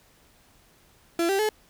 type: tone with pitch steps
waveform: 35% pulse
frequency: 338 / 390.9 / 429.1 Hz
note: E4 / G4 / A4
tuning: +43 / -5 / -43 cents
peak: -20 dBFS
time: 1.19-1.49 s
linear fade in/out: 2 ms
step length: 100 ms
effects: pink hiss -59 dBFS RMS until 1.69 s